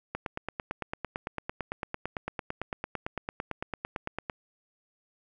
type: click train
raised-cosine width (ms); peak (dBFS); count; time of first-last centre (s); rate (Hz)
0.5; -17; 38; 0.15-4.298; 8.92
effects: none